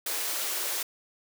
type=high-pass noise; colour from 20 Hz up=white; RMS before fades=-31 dBFS; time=0.06-0.83 s; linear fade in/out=5 ms; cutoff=310 Hz; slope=48 dB/octave; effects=none